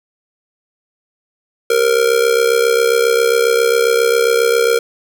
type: tone with amplitude modulation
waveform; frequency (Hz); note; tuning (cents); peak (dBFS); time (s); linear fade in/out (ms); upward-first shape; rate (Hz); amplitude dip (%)
square; 466.2; A#4; 0; -8; 1.7-4.79; 5; sine; 67.4; 75
effects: none